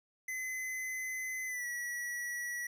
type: tone with pitch glide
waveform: square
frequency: 2035 to 1934.1 Hz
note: C7 to B6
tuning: -49 to -37 cents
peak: -37 dBFS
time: 0.28-2.67 s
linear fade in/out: 5 ms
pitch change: -88 cents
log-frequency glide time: 1.46-1.66 s
effects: none